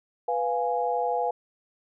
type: chord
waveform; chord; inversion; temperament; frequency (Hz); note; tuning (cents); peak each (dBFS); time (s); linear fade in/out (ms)
sine; F diminished; second; equal; 493.9 / 698.5 / 830.6; Cb5 / F5 / Ab5; 0 / 0 / 0; -28; 0.28-1.31; 5
effects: none